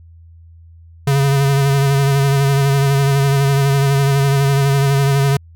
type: tone with vibrato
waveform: square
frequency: 138.59 Hz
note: C#3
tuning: in tune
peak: -12 dBFS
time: 1.07-5.37 s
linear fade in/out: 5 ms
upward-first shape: sine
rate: 12 Hz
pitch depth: 31 cents each way
effects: added 83 Hz sine -39 dBFS peak until 5.55 s